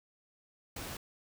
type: noise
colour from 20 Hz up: pink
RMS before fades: -42 dBFS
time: 0.76-0.97 s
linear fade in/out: 5 ms
effects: none